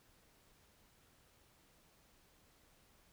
silence, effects pink hiss -69 dBFS RMS until 3.12 s

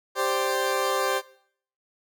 20% pulse chord, G suspended fourth, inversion none, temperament equal, 392 / 523.3 / 587.3 Hz, G4 / C5 / D5, 0 / 0 / 0 cents, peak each -23 / -21 / -26 dBFS, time 0.15-1.22 s, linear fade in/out 50 ms, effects noise-tail reverb RT60 0.6 s tail -19 dB re dry

